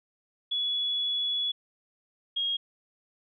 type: tone pair in turn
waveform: sine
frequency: 3393 / 3269 Hz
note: G#7 / G#7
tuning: +36 / -28 cents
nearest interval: minor second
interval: 64 cents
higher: first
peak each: -26 dBFS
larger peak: neither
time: 0.51-1.52 / 2.36-2.57 s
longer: first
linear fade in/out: 10 ms
effects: none